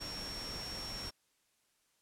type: tone in noise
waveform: sine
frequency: 5500 Hz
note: F8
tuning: 27 cents flat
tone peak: -42 dBFS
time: 0-1.11 s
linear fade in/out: 20 ms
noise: pink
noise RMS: -45 dBFS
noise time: 0-1.11 s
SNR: 0 dB
effects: white hiss -75 dBFS RMS until 2.01 s + low-pass 11000 Hz 12 dB/octave